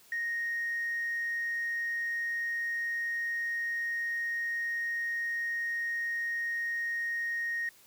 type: tone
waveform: sine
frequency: 1864.7 Hz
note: A#6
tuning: in tune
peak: -29 dBFS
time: 0.12-7.69 s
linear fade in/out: 2 ms
effects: tanh soft clip ceiling -27 dBFS + white hiss -59 dBFS RMS until 7.86 s